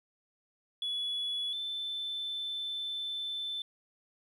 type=tone pair in turn; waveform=sine; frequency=3400 / 3530 Hz; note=G#7 / A7; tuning=+40 / +5 cents; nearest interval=minor second; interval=65 cents; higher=second; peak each=-30 / -33 dBFS; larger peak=first; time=0.82-1.53 / 1.53-3.62 s; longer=second; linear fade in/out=2 ms; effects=tanh soft clip ceiling -29 dBFS + 11-bit